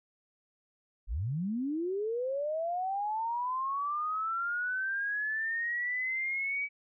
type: linear sweep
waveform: sine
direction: up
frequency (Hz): 38.44 to 2288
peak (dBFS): -30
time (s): 1.07-6.69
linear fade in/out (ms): 50
effects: none